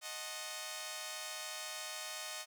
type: chord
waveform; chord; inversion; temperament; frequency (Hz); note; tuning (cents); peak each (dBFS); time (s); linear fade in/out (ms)
5% pulse; D# diminished seventh; none; equal with one note detuned; 622.3 / 740 / 880 / 1066; D#5 / F#5 / A5 / C6; 0 / 0 / 0 / +32; -33 / -37 / -38 / -38; 0.01-2.46; 50
effects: none